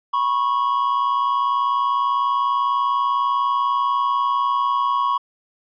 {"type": "tone pair together", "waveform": "triangle", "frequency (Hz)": [980.9, 1101], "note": ["B5", "C#6"], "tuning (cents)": [-12, -12], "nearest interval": "major second", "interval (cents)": 200, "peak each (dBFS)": [-20, -17], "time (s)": [0.13, 5.18], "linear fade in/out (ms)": 10, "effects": ["resampled to 11025 Hz"]}